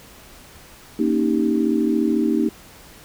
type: chord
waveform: sine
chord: Eb dominant seventh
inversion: second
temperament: equal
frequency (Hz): 233.1 / 277.2 / 311.1 / 392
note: Bb3 / Db4 / Eb4 / G4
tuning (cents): 0 / 0 / 0 / 0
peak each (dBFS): -21 / -24 / -20 / -25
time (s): 0.99-2.49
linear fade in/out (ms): 5
effects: pink hiss -45 dBFS RMS until 3.04 s